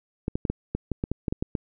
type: clicks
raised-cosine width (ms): 3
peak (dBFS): -13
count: 12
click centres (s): 0.281 / 0.355 / 0.452 / 0.5 / 0.75 / 0.917 / 1.039 / 1.116 / 1.282 / 1.325 / 1.425 / 1.552
effects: none